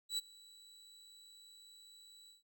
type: tone with ADSR envelope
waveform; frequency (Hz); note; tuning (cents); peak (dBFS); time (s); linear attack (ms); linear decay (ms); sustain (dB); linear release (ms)
35% pulse; 3943; B7; -4; -31; 0.09-2.43; 88; 25; -24; 140
effects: none